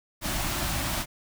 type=band-stop noise; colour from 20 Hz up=pink; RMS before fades=-29 dBFS; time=0.21-1.06 s; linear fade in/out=50 ms; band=370 to 550 Hz; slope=96 dB/octave; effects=none

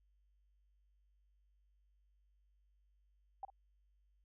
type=tone with echo; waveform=sine; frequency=784 Hz; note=G5; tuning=in tune; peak=-40 dBFS; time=3.43-3.45 s; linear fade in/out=2 ms; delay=51 ms; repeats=1; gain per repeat=-13 dB; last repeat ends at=3.501 s; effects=added 50 Hz sine -70 dBFS peak until 4.24 s

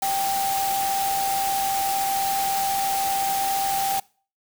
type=tone in noise; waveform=sine; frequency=784 Hz; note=G5; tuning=in tune; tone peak=-22 dBFS; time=0.02-4 s; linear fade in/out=5 ms; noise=white; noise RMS=-29 dBFS; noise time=0.02-4 s; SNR=+4 dB; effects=noise-tail reverb RT60 0.4 s tail -23 dB re dry

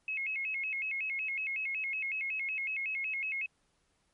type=tone with vibrato; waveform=sine; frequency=2357 Hz; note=D7; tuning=6 cents sharp; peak=-32 dBFS; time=0.08-3.46 s; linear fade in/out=2 ms; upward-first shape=square; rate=5.4 Hz; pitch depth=150 cents each way; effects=pink hiss -74 dBFS RMS until 4.13 s + MP3 48 kbps

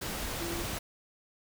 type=tone in noise; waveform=sine; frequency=339.8 Hz; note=F4; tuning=47 cents flat; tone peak=-36 dBFS; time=0.4-0.63 s; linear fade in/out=10 ms; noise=pink; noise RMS=-36 dBFS; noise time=0.01-0.79 s; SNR=-3 dB; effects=none

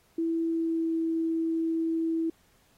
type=tone with pitch glide; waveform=sine; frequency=329.6 to 326.8 Hz; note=E4 to E4; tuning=0 to -15 cents; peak=-25 dBFS; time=0.18-2.3 s; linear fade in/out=5 ms; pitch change=-15 cents; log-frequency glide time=0.46-0.95 s; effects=pink hiss -65 dBFS RMS until 2.77 s + AAC 48 kbps

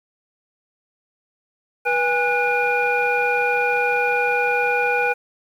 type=tone cluster; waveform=sine; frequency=487.5 / 818 / 1468 / 2423 Hz; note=B4 / G#5 / F#6 / D#7; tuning=-23 / -26 / -14 / -47 cents; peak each=-22 dBFS; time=1.85-5.14 s; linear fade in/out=20 ms; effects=tanh soft clip ceiling -8 dBFS + 8-bit

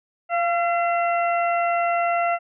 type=harmonic tone with a mistuned harmonic; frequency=680 Hz; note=F5; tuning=46 cents flat; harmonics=1 / 2 / 3 / 4; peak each=-20 / -26 / -30 / -32 dBFS; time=0.29-2.39 s; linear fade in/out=50 ms; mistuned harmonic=1; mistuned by=+27 cents; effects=none

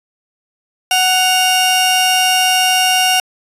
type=tone pair together; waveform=sawtooth; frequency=742 / 2801 Hz; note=F#5 / F7; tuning=+5 / +4 cents; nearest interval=octave + major seventh; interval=2299 cents; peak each=-10 dBFS; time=0.91-3.2 s; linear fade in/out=2 ms; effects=resampled to 32000 Hz

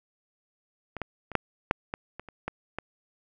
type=clicks; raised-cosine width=0.5 ms; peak=-21 / -16 / -24 / -7 / -6 / -16 / -23 / -29 / -16 / -17 dBFS; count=10; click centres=0.967 / 1.017 / 1.317 / 1.353 / 1.711 / 1.939 / 2.196 / 2.287 / 2.48 / 2.786 s; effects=none

